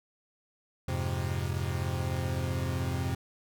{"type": "chord", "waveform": "40% pulse", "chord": "F minor", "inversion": "none", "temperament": "equal with one note detuned", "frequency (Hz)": [87.31, 103.29, 130.81], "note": ["F2", "Ab2", "C3"], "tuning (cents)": [0, -9, 0], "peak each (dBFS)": [-32, -36, -32], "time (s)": [0.88, 3.15], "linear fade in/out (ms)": 5, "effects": []}